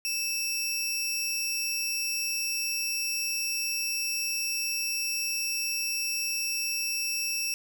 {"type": "tone pair together", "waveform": "sawtooth", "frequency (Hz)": [2637, 5588], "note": ["E7", "F8"], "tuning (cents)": [0, 0], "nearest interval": "octave + minor second", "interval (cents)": 1300, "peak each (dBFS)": -28, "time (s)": [0.05, 7.54], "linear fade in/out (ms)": 0, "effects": []}